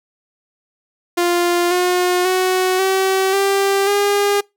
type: tone with pitch steps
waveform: sawtooth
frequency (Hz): 349.2 / 359.8 / 370.8 / 382.1 / 393.8 / 405.8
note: F4 / F#4 / F#4 / G4 / G4 / G#4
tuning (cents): 0 / -48 / +4 / -44 / +8 / -40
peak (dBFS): -10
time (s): 1.17-4.41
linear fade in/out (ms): 10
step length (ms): 540
effects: noise-tail reverb RT60 0.2 s tail -24 dB re dry